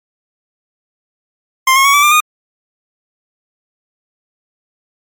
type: tone with pitch steps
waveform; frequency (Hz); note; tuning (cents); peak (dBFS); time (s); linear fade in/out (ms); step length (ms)
25% pulse; 1051 / 1084.3 / 1118.7 / 1154.1 / 1190.7 / 1228.4; C6 / C#6 / C#6 / D6 / D6 / D#6; +7 / -39 / +15 / -31 / +23 / -23; -3; 1.67-2.204; 5; 89
effects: MP3 96 kbps